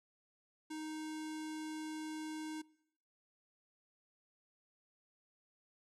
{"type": "tone with low-pass filter", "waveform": "square", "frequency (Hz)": 311.1, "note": "D#4", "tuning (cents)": 0, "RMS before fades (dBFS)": -44, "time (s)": [0.7, 2.62], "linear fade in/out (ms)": 10, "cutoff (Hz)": 8800, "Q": 1.4, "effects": ["noise-tail reverb RT60 0.8 s tail -23 dB re dry"]}